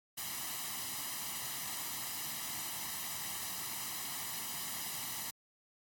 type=noise with comb filter; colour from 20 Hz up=white; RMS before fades=-40 dBFS; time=0.17-5.31 s; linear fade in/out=10 ms; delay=1 ms; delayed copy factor=+0.65; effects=high-pass 100 Hz 12 dB/octave + AAC 64 kbps